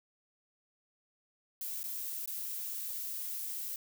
violet noise with dropouts, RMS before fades -39 dBFS, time 1.61-3.76 s, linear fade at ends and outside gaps 2 ms, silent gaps 1.832-1.839 / 2.259-2.275 s, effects none

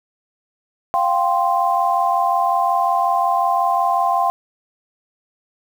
sine chord, F suspended second, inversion none, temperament equal, 698.5 / 784 / 1046.5 Hz, F5 / G5 / C6, 0 / 0 / 0 cents, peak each -19 dBFS, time 0.94-4.3 s, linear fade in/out 0 ms, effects 7-bit

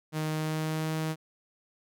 sawtooth tone with pitch glide, 155.56 to 158.01 Hz, D#3 to D#3, 0 to +27 cents, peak -25 dBFS, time 0.12-1.16 s, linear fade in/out 50 ms, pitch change +27 cents, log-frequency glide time 0.31-0.93 s, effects none

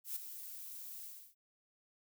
violet noise with ADSR envelope, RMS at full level -38 dBFS, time 0.04-1.35 s, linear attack 120 ms, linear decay 9 ms, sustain -10 dB, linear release 310 ms, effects none

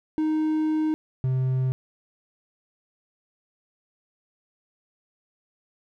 triangle tone pair in turn, 311.1 / 129.82 Hz, D#4 / C3, 0 / -13 cents, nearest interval octave + minor third, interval 1513 cents, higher first, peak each -19 dBFS, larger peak neither, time 0.18-0.94 / 1.24-1.72 s, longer first, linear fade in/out 0 ms, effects none

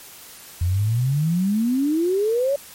sine exponential sweep, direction up, 83.5 to 577 Hz, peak -17 dBFS, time 0.61-2.56 s, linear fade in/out 5 ms, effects white hiss -42 dBFS RMS until 2.74 s + MP3 64 kbps

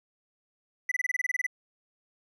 triangle tone bursts, 1991 Hz, B6, 14 cents sharp, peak -23 dBFS, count 12, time 0.89-1.466 s, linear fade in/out 5 ms, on 26 ms, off 24 ms, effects none

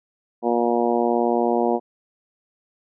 harmonic tone, 118.8 Hz, A#2, 33 cents sharp, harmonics 2 / 3 / 4 / 5 / 6 / 7 / 8, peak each -24 / -23 / -24 / -27 / -24 / -29 / -30 dBFS, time 0.42-1.8 s, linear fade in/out 50 ms, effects none

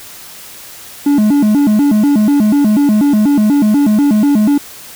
triangle tone with vibrato, 246.6 Hz, B3, 2 cents flat, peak -5 dBFS, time 1.06-4.58 s, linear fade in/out 5 ms, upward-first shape square, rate 4.1 Hz, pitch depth 260 cents each way, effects white hiss -33 dBFS RMS until 4.95 s

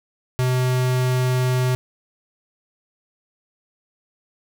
square tone, 127.2 Hz, C3, 48 cents flat, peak -18 dBFS, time 0.39-1.75 s, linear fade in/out 0 ms, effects none

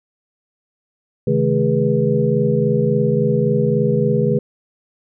sine tone cluster, 133.8 / 157.4 / 215.8 / 409.6 / 486.9 Hz, C3 / D#3 / A3 / G#4 / B4, +39 / +20 / -33 / -24 / -25 cents, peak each -20 dBFS, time 1.27-4.39 s, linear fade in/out 5 ms, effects none

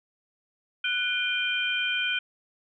sine tone cluster, 1481 / 2413 / 3128 Hz, F#6 / D7 / G7, +1 / +46 / -4 cents, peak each -29 dBFS, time 0.84-2.19 s, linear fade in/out 5 ms, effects none

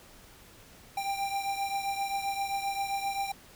square beating tone pair, 790 / 797.6 Hz, G5 / G5, +13 / +30 cents, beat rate 7.6 Hz, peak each -32 / -37 dBFS, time 0.97-3.32 s, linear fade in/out 5 ms, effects pink hiss -54 dBFS RMS until 3.55 s

